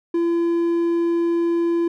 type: tone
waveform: triangle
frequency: 339.2 Hz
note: E4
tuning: 50 cents sharp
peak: -15 dBFS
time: 0.14-1.88 s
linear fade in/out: 5 ms
effects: none